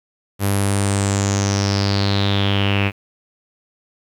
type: tone with low-pass filter sweep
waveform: sawtooth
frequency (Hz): 99.5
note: G2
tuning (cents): +26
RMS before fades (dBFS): -18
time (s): 0.39-2.92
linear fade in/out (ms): 50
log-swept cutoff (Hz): 12000 to 2500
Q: 6.5
effects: 8-bit